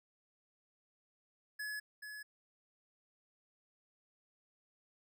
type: tone with echo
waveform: square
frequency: 1700 Hz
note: G#6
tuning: 40 cents sharp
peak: -40 dBFS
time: 1.59-1.8 s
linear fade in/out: 10 ms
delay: 430 ms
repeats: 1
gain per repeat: -6 dB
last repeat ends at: 2.23 s
effects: none